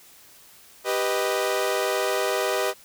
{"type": "chord", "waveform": "sawtooth", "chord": "G augmented", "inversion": "none", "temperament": "equal", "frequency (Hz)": [392, 493.9, 622.3], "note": ["G4", "B4", "D#5"], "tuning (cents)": [0, 0, 0], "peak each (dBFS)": -23, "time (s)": [0.84, 2.74], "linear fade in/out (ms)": 50, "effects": ["white hiss -51 dBFS RMS until 2.84 s"]}